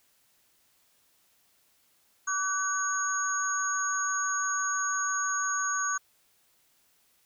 sine tone cluster, 1149 / 1506 / 6600 Hz, D6 / F#6 / G#8, -38 / +30 / -12 cents, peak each -31 dBFS, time 2.27-5.98 s, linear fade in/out 10 ms, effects white hiss -67 dBFS RMS until 7.25 s

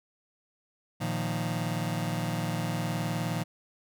sawtooth chord, Bb suspended fourth, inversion none, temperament just, 116.54 / 155.39 / 174.81 Hz, Bb2 / Eb3 / F3, 0 / -2 / +2 cents, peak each -29 dBFS, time 1-3.44 s, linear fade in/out 20 ms, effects none

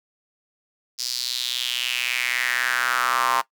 square tone with high-pass filter sweep, 61.9 Hz, B1, 5 cents sharp, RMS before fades -24 dBFS, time 0.98-3.42 s, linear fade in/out 20 ms, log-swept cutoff 5100 to 1000 Hz, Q 4.2, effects noise-tail reverb RT60 0.1 s tail -18 dB re dry

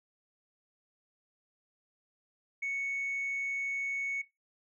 sine tone, 2217 Hz, C#7, in tune, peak -30 dBFS, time 2.62-4.22 s, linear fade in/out 10 ms, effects noise-tail reverb RT60 0.2 s tail -19 dB re dry + tanh soft clip ceiling -29 dBFS

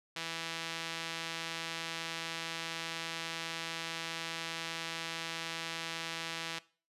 sawtooth tone with band-pass filter, 164.81 Hz, E3, in tune, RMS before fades -40 dBFS, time 0.16-6.59 s, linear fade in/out 5 ms, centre 3400 Hz, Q 0.98, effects noise-tail reverb RT60 0.4 s tail -20 dB re dry + resampled to 32000 Hz

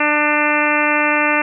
harmonic tone, 298 Hz, D4, 25 cents sharp, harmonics 1 / 2 / 3 / 4 / 5 / 6 / 7 / 8 / 9, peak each -22 / -22 / -22 / -22 / -22 / -22 / -22 / -22 / -22 dBFS, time 0-1.42 s, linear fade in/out 5 ms, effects none

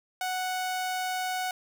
sawtooth tone, 740 Hz, F#5, in tune, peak -25 dBFS, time 0.21-1.51 s, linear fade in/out 2 ms, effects none

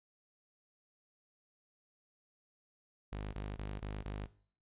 sawtooth tone bursts, 51 Hz, G#1, 31 cents flat, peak -35 dBFS, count 5, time 3.12-4.262 s, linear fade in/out 10 ms, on 210 ms, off 23 ms, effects noise-tail reverb RT60 0.5 s tail -18 dB re dry + resampled to 8000 Hz

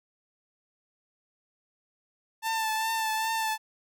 sawtooth tone with vibrato, 886 Hz, A5, 12 cents sharp, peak -23 dBFS, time 2.42-3.58 s, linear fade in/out 50 ms, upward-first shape triangle, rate 2.5 Hz, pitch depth 31 cents each way, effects none

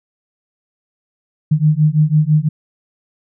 sine beating tone pair, 150 / 156 Hz, D3 / D#3, +37 / +5 cents, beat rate 6 Hz, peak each -13 dBFS, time 1.51-2.49 s, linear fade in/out 10 ms, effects none

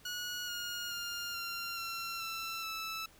15% pulse tone with pitch steps, 1454 / 1429.8 / 1406.1 / 1382.7 / 1359.8 / 1337.2 / 1315 Hz, F#6 / F6 / F6 / F6 / F6 / E6 / E6, -31 / +40 / +11 / -18 / -47 / +24 / -5 cents, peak -31 dBFS, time 0.05-3.06 s, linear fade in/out 5 ms, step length 430 ms, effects pink hiss -61 dBFS RMS until 3.19 s

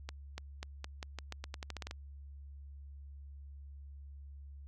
accelerating click train, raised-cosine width 0.2 ms, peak -24 dBFS, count 15, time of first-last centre 0.09-1.911 s, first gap 290 ms, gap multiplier 0.86, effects added 70 Hz sine -47 dBFS peak until 4.67 s

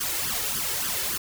white noise with flanger, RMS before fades -28 dBFS, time 0-1.18 s, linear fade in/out 10 ms, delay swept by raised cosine 0.62 to 2.32 ms, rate 3.5 Hz, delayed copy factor +0.75, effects none

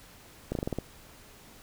slowing click train, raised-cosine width 2 ms, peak -17 dBFS, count 7, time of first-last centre 0.52-0.786 s, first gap 32 ms, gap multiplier 1.13, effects pink hiss -53 dBFS RMS until 1.62 s

